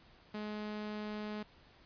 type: tone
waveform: sawtooth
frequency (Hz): 211.2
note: G#3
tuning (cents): +29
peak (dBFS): -35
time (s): 0.34-1.43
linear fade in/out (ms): 5
effects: pink hiss -62 dBFS RMS until 1.85 s + resampled to 11025 Hz